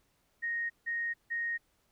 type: tone bursts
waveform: sine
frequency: 1864.7 Hz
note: A#6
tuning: in tune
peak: -31 dBFS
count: 3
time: 0.42-1.58 s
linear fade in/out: 20 ms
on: 280 ms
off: 160 ms
effects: pink hiss -73 dBFS RMS until 1.91 s